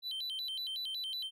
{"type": "tone with vibrato", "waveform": "triangle", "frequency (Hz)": 3520, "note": "A7", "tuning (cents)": 0, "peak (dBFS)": -35, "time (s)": [0.02, 1.31], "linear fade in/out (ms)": 50, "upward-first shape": "square", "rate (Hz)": 5.4, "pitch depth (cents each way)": 210, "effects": []}